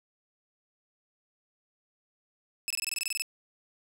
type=tone bursts; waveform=15% pulse; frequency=2609 Hz; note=E7; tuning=18 cents flat; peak=-22 dBFS; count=12; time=2.68-3.221 s; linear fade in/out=0 ms; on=24 ms; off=23 ms; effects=none